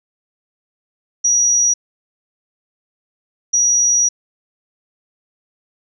sine tone bursts at uneven times, 5790 Hz, F#8, 38 cents flat, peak -11 dBFS, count 2, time 1.24-1.74 / 3.53-4.09 s, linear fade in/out 10 ms, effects none

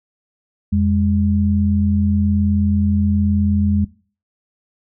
sine tone pair together, 86.1 / 205 Hz, F2 / G#3, -24 / -22 cents, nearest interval octave + minor third, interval 1502 cents, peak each -16 dBFS, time 0.72-3.85 s, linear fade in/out 10 ms, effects noise-tail reverb RT60 0.4 s tail -20 dB re dry

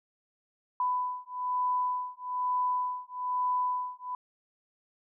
sine beating tone pair, 997 / 998.1 Hz, B5 / B5, +16 / +18 cents, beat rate 1.1 Hz, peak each -31 dBFS, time 0.8-4.15 s, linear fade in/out 2 ms, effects none

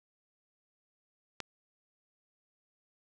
click, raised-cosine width 0.2 ms, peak -19 dBFS, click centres 1.403 s, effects none

